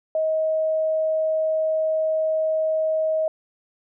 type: tone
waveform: sine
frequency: 632 Hz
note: D#5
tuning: 27 cents sharp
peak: -19 dBFS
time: 0.15-3.28 s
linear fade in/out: 2 ms
effects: none